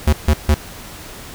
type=tone bursts; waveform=square; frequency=74.9 Hz; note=D2; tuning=35 cents sharp; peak=-10 dBFS; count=3; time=0.07-0.544 s; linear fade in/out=5 ms; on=58 ms; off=150 ms; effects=pink hiss -35 dBFS RMS until 1.34 s